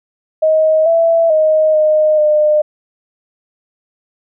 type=tone with pitch steps; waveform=sine; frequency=629 / 664 / 624 / 616 / 605 Hz; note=D#5 / E5 / D#5 / D#5 / D#5; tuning=+19 / +12 / +5 / -17 / -49 cents; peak=-8 dBFS; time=0.42-2.62 s; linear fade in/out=10 ms; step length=440 ms; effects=none